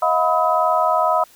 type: tone cluster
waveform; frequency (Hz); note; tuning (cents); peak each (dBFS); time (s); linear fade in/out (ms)
sine; 635 / 717 / 993 / 1274; D#5 / F5 / B5 / D#6; +35 / +45 / +9 / +41; -20; 0.02-1.24; 5
effects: white hiss -50 dBFS RMS until 1.35 s